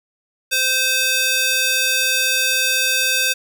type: tone with high-pass filter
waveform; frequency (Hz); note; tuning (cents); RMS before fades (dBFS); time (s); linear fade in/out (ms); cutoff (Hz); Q
square; 518; C5; -17; -18; 0.51-3.34; 20; 2300; 0.89
effects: none